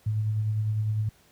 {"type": "tone with tremolo", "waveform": "sine", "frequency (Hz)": 107.6, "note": "A2", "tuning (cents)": -38, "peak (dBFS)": -22, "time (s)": [0.06, 1.09], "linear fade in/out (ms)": 5, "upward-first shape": "sine", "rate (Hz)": 9.9, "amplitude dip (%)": 30, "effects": ["pink hiss -60 dBFS RMS until 1.31 s", "high-pass 60 Hz 12 dB/octave"]}